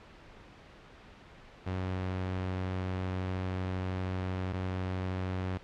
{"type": "tone pair in turn", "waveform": "sawtooth", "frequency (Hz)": [92.8, 92.8], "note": ["F#2", "F#2"], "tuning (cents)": [6, 6], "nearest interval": "unison", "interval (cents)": 0, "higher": "neither", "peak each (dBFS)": -28, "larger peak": "neither", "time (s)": [[1.66, 4.53], [4.53, 5.58]], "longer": "first", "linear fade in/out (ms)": 10, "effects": ["pink hiss -53 dBFS RMS until 5.63 s", "low-pass 3000 Hz 12 dB/octave"]}